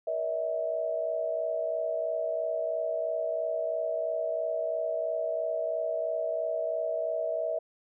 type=tone cluster; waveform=sine; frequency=475.3 / 583 / 646 Hz; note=A#4 / D5 / E5; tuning=+34 / -13 / -35 cents; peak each=-37 / -35 / -29 dBFS; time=0.07-7.59 s; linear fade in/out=5 ms; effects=none